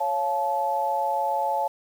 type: chord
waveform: sine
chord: Db augmented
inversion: none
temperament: just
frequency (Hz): 554.4 / 693 / 866.2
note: Db5 / F5 / A5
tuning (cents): 0 / -14 / -27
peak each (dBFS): -29 / -29 / -24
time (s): 0-1.68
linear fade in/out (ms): 10
effects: 8-bit